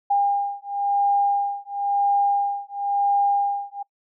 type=beating tone pair; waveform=sine; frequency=805 / 805.97 Hz; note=G5 / G5; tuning=+46 / +48 cents; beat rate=0.97 Hz; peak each=-22 dBFS; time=0.1-3.83 s; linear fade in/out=10 ms; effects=noise-tail reverb RT60 0.1 s tail -24 dB re dry

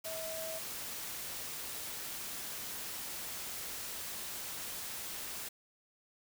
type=tone in noise; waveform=sine; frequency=644 Hz; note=E5; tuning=41 cents flat; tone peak=-41 dBFS; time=0.05-0.59 s; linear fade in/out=10 ms; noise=white; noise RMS=-42 dBFS; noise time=0.04-5.49 s; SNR=-2 dB; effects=none

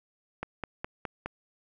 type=click train; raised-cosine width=0.5 ms; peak=-18 dBFS; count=5; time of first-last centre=0.43-1.26 s; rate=4.82 Hz; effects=none

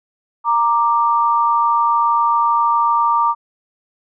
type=tone pair together; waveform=sine; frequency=932.3 / 1179.6 Hz; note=A#5 / D6; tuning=0 / +7 cents; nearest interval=major third; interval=407 cents; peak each=-15 dBFS; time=0.44-3.35 s; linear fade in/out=50 ms; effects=none

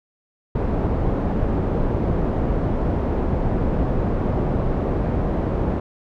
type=low-pass noise; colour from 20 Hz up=pink; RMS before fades=-21 dBFS; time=0.55-5.8 s; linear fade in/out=5 ms; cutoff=620 Hz; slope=12 dB/octave; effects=none

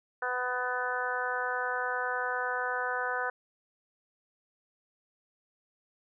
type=harmonic tone; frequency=249.8 Hz; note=B3; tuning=20 cents sharp; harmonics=2 / 3 / 4 / 5 / 6 / 7; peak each=-37 / -37 / -37 / -38 / -33 / -39 dBFS; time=0.22-3.3 s; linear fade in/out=5 ms; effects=none

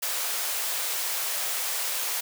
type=high-pass noise; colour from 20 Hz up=white; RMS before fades=-29 dBFS; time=0.02-2.21 s; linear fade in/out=10 ms; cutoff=470 Hz; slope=24 dB/octave; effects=none

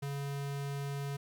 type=tone; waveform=square; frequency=140.6 Hz; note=C#3; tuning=25 cents sharp; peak=-36 dBFS; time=0.02-1.17 s; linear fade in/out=10 ms; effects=12-bit

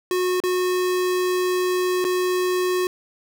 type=tone with dropouts; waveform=square; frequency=364.4 Hz; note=F#4; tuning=26 cents flat; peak=-20 dBFS; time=0.11-2.87 s; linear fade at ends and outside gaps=1 ms; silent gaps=0.402-0.437 / 2.043-2.049 s; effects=none

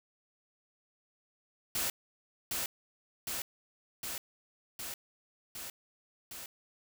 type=noise with echo; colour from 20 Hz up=white; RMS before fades=-33 dBFS; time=1.75-1.9 s; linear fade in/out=2 ms; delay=760 ms; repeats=6; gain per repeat=-2 dB; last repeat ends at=6.46 s; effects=none

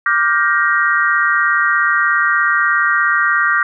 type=chord; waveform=sine; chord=G minor seventh; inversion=second; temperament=just; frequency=1176 / 1411.2 / 1568 / 1881.6 Hz; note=D6 / F6 / G6 / Bb6; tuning=+2 / +18 / 0 / +16 cents; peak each=-17 dBFS; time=0.06-3.63 s; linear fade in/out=2 ms; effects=none

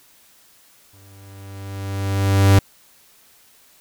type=tone with exponential growth; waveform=45% pulse; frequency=98 Hz; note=G2; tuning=in tune; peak=-8 dBFS; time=0.93-2.59 s; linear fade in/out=5 ms; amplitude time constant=360 ms; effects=white hiss -53 dBFS RMS until 3.8 s

